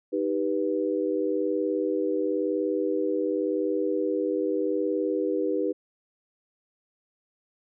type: chord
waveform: sine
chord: Eb augmented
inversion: none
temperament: equal with one note detuned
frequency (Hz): 311.1 / 392 / 490.8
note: Eb4 / G4 / B4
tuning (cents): 0 / 0 / -11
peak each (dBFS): -28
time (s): 0.12-5.73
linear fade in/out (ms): 20
effects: none